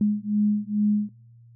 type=beating tone pair; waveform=sine; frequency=207.7 / 210 Hz; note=G#3 / G#3; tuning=0 / +19 cents; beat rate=2.3 Hz; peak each=-23 dBFS; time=0.01-1.09 s; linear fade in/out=2 ms; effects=noise-tail reverb RT60 0.6 s tail -24 dB re dry + added 117 Hz sine -48 dBFS peak until 1.55 s